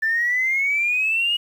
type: exponential sweep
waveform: sine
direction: up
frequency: 1760 to 2900 Hz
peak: -17 dBFS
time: 0.02-1.37 s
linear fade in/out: 10 ms
effects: tanh soft clip ceiling -13 dBFS + 8-bit